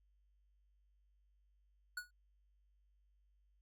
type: tone with exponential decay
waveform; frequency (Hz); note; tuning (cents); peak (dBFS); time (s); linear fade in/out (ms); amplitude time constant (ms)
square; 1463; F#6; -20; -38; 1.97-2.11; 5; 29
effects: added 50 Hz sine -70 dBFS peak until 3.61 s